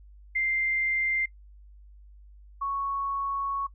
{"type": "tone pair in turn", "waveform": "sine", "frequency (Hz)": [2093, 1108.7], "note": ["C7", "C#6"], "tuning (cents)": [0, 0], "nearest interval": "major seventh", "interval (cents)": 1100, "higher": "first", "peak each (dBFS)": [-24, -27], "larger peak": "first", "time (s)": [[0.35, 1.26], [2.61, 3.67]], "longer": "second", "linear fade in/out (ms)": 10, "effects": ["noise-tail reverb RT60 0.1 s tail -21 dB re dry", "added 50 Hz sine -48 dBFS peak until 3.74 s"]}